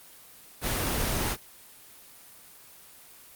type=noise; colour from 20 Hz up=pink; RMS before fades=-28 dBFS; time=0.61-1.37 s; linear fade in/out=50 ms; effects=white hiss -51 dBFS RMS until 3.35 s + Opus 24 kbps